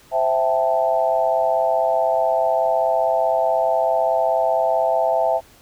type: chord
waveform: sine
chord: A minor seventh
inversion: first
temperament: equal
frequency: 523.3 / 659.3 / 784 / 880 Hz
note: C5 / E5 / G5 / A5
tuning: 0 / 0 / 0 / 0 cents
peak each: -24 / -18 / -23 / -24 dBFS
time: 0.11-5.41 s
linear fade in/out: 50 ms
effects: pink hiss -50 dBFS RMS until 5.61 s